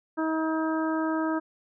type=harmonic tone; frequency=318.2 Hz; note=D#4; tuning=39 cents sharp; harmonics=1 / 2 / 3 / 4 / 5; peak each=-26 / -33 / -34 / -35 / -37 dBFS; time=0.17-1.4 s; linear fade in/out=20 ms; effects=none